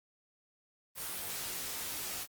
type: noise with comb filter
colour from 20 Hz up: white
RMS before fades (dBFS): -39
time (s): 0.95-2.27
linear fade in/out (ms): 50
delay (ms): 18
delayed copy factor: -0.7
effects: Opus 32 kbps